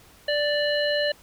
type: harmonic tone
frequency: 587.3 Hz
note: D5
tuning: in tune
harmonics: 1 / 3 / 5 / 7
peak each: -23 / -28 / -30 / -31 dBFS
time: 0.28-1.12 s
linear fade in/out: 5 ms
effects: pink hiss -53 dBFS RMS until 1.22 s